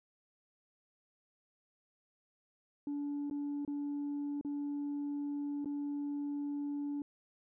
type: tone with dropouts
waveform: sine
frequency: 288 Hz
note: D4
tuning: 34 cents flat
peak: -33 dBFS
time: 2.87-7.02 s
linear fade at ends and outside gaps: 2 ms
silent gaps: 3.299-3.31 / 3.65-3.677 / 4.412-4.448 / 5.646-5.657 s
effects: tanh soft clip ceiling -33 dBFS